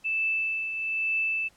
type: tone with tremolo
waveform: sine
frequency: 2637 Hz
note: E7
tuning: in tune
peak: -23 dBFS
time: 0.04-1.49 s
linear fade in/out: 20 ms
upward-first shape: triangle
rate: 1.1 Hz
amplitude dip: 55%
effects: pink hiss -61 dBFS RMS until 1.56 s + low-pass 11000 Hz 12 dB/octave